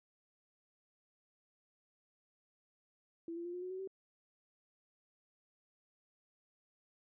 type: tone with pitch steps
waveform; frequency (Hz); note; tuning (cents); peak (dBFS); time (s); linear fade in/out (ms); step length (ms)
sine; 333.9 / 341.7 / 349.7 / 357.9 / 366.2 / 374.8 / 383.6; E4 / F4 / F4 / F4 / F#4 / F#4 / G4; +22 / -38 / +2 / +42 / -18 / +22 / -37; -40; 3.28-3.875; 2; 85
effects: none